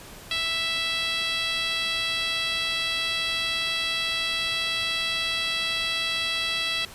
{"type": "tone with band-pass filter", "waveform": "10% pulse", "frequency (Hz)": 659.3, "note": "E5", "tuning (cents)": 0, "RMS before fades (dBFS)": -27, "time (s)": [0.31, 6.85], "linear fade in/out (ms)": 2, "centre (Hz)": 3600, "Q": 1.6, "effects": ["pink hiss -44 dBFS RMS until 6.94 s", "resampled to 32000 Hz"]}